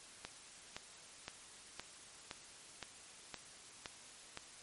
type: click train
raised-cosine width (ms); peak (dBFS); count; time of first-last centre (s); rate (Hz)
0.2; -25; 9; 0.25-4.374; 1.94
effects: white hiss -56 dBFS RMS until 4.62 s + MP3 48 kbps